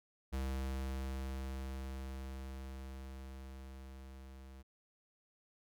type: tone with level ramp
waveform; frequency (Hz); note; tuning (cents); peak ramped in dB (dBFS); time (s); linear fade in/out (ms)
square; 66.3; C2; +23; -36 to -52; 0.32-4.63; 20
effects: none